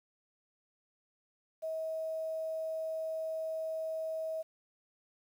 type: tone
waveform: sine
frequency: 640 Hz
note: D#5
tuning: 49 cents sharp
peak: -34 dBFS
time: 1.62-4.43 s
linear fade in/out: 20 ms
effects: 10-bit